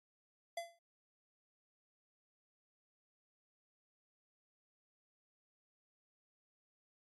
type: tone with exponential decay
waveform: square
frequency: 680 Hz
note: F5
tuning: 46 cents flat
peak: -37 dBFS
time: 0.57-0.79 s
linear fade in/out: 5 ms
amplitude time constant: 46 ms
effects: AAC 32 kbps